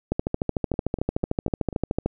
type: two click trains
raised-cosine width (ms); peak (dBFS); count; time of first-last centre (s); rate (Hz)
2; -9 / -20; 27 / 5; 0.12-2.06 / 0.74-1.728; 13.4 / 4.05
effects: none